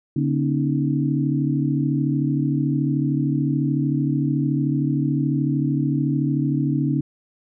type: tone cluster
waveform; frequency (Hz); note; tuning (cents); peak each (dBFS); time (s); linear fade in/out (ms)
sine; 143.4 / 243.4 / 282.2 / 315.7; D3 / B3 / C#4 / D#4; -41 / -25 / +31 / +25; -21 / -26 / -24 / -26; 0.16-7.01; 5
effects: none